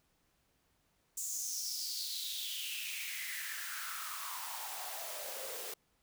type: noise with high-pass filter sweep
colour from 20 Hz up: white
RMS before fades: -41 dBFS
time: 1.17-5.74 s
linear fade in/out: 5 ms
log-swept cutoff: 7400 to 430 Hz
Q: 5.8
effects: pink hiss -75 dBFS RMS until 6.02 s